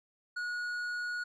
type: tone with tanh clipping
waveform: triangle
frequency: 1453 Hz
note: F#6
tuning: 32 cents flat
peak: -35 dBFS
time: 0.36-1.24 s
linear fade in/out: 10 ms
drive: 12 dB
effects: none